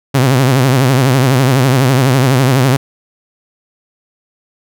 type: tone with vibrato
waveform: sawtooth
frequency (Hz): 130.81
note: C3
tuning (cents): 0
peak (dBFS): -4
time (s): 0.14-2.77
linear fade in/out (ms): 10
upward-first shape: triangle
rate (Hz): 12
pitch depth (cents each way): 140
effects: none